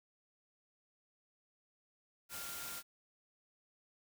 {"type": "tone in noise", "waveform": "sine", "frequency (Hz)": 1396.9, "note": "F6", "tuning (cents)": 0, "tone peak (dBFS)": -51, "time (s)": [2.29, 2.83], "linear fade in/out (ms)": 50, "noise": "white", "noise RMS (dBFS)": -45, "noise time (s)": [2.29, 2.83], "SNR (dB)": -9, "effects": []}